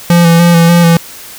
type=tone with vibrato; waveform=square; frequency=170 Hz; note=F3; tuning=46 cents flat; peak=-4 dBFS; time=0.1-0.97 s; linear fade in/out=2 ms; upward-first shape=square; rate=3.4 Hz; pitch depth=22 cents each way; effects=white hiss -30 dBFS RMS until 1.38 s